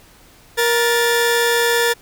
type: tone pair together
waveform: sawtooth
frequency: 470.8 / 1751 Hz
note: A#4 / A6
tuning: +17 / -9 cents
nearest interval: octave + major seventh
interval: 2274 cents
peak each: -12 / -15 dBFS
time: 0.57-1.94 s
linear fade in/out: 20 ms
effects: pink hiss -48 dBFS RMS until 2.01 s